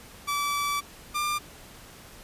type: tone pair in turn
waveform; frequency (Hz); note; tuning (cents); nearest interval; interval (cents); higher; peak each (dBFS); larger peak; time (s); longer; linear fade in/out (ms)
sawtooth; 1155 / 1195; D6 / D6; -29 / +30; minor second; 59; second; -22; neither; 0.27-0.81 / 1.14-1.39; first; 20
effects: pink hiss -48 dBFS RMS until 2.23 s + resampled to 32000 Hz